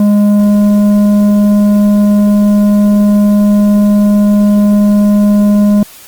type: tone with tanh clipping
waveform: sine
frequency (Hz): 206.1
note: G#3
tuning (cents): -13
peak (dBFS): -6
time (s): 0-5.83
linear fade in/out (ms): 2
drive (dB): 8
effects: white hiss -35 dBFS RMS until 6.07 s + Opus 24 kbps